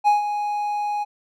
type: tone with ADSR envelope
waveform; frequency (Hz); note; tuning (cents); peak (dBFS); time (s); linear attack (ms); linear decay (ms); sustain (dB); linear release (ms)
triangle; 830; G#5; -1; -10; 0.04-1.05; 35; 140; -10; 26
effects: none